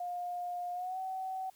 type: tone with pitch glide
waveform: sine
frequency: 710 to 756.6 Hz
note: F5 to F#5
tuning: +28 to +38 cents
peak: -35 dBFS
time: 0-1.5 s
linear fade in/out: 5 ms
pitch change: +110 cents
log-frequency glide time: 0.73-0.99 s
effects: white hiss -65 dBFS RMS until 1.55 s